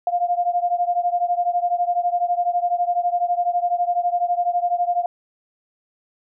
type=beating tone pair; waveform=sine; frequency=700 / 712 Hz; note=F5 / F5; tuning=+4 / +33 cents; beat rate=12 Hz; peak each=-20 / -22 dBFS; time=0.07-5.06 s; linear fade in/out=2 ms; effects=none